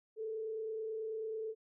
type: tone with frequency modulation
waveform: sine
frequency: 440 Hz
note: A4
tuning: in tune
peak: -37 dBFS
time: 0.16-1.55 s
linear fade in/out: 50 ms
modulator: 29.2 Hz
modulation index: 0.36
effects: none

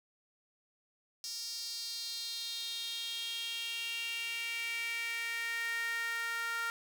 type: tone with high-pass filter sweep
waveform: sawtooth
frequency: 462.8 Hz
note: A#4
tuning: 13 cents flat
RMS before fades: -38 dBFS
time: 1.24-6.7 s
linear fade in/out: 0 ms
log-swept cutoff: 5200 to 1500 Hz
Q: 4.9
effects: none

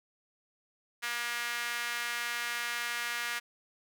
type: tone with high-pass filter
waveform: sawtooth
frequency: 238.2 Hz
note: A#3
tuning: 38 cents sharp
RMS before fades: -35 dBFS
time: 1.02-3.4 s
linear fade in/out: 20 ms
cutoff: 1700 Hz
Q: 1.9
effects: none

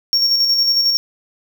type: tone with tremolo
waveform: triangle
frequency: 5520 Hz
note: F8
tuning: 21 cents flat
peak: -10 dBFS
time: 0.13-0.97 s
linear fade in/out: 0 ms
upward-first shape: square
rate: 11 Hz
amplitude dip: 35%
effects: none

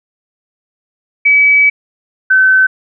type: tone pair in turn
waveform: sine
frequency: 2285 / 1527.9 Hz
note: D7 / G6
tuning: -48 / -45 cents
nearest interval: perfect fifth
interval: 697 cents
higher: first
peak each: -5 dBFS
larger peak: neither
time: 1.25-1.7 / 2.3-2.67 s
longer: first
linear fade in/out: 10 ms
effects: none

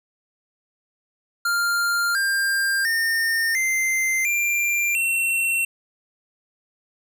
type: tone with pitch steps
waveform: square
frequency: 1396.9 / 1595.4 / 1822 / 2081 / 2377 / 2714 Hz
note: F6 / G6 / A#6 / C7 / D7 / E7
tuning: 0 / +30 / -40 / -10 / +20 / +50 cents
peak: -20 dBFS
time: 1.45-5.65 s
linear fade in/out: 5 ms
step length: 700 ms
effects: none

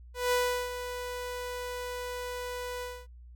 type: tone with ADSR envelope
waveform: sawtooth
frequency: 493.9 Hz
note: B4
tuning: in tune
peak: -20 dBFS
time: 0.14-3.07 s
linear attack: 180 ms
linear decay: 370 ms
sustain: -11 dB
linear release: 250 ms
effects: noise-tail reverb RT60 0.1 s tail -21 dB re dry + added 60 Hz sine -47 dBFS peak until 3.35 s

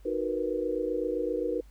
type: chord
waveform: sine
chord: B major seventh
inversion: first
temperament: equal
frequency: 311.1 / 370 / 466.2 / 493.9 Hz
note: D#4 / F#4 / A#4 / B4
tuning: 0 / 0 / 0 / 0 cents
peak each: -34 / -34 / -32 / -32 dBFS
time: 0.05-1.61 s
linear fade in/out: 10 ms
effects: added 50 Hz sine -49 dBFS peak until 1.7 s + pink hiss -65 dBFS RMS until 1.7 s

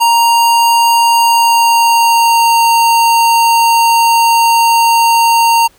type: tone with pitch glide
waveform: square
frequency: 932.3 to 923.2 Hz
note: A#5 to A#5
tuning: 0 to -17 cents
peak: -7 dBFS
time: 0-5.68 s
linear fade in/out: 20 ms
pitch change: -17 cents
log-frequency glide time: 1.04-2.66 s
effects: pink hiss -48 dBFS RMS until 5.78 s

